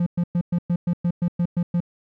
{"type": "tone bursts", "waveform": "triangle", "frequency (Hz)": 173.8, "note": "F3", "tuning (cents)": -8, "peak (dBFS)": -16, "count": 11, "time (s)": [0, 1.804], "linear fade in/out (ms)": 5, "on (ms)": 64, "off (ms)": 110, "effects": []}